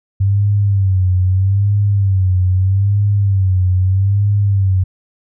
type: tone with vibrato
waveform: sine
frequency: 96.8 Hz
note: G2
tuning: 21 cents flat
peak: -10 dBFS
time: 0.2-4.84 s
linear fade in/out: 10 ms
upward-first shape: sine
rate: 0.79 Hz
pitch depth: 95 cents each way
effects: none